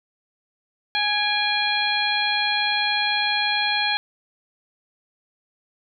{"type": "harmonic tone with a mistuned harmonic", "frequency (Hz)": 830.6, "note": "G#5", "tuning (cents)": 0, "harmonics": [1, 2, 3, 4, 5], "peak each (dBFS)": [-26, -26, -26, -26, -26], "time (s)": [0.95, 3.97], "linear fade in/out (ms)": 0, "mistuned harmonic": 3, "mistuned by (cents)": -60, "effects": []}